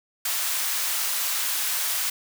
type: high-pass noise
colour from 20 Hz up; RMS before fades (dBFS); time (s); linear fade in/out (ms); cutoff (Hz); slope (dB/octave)
white; -26; 0.25-2.1; 5; 910; 12
effects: none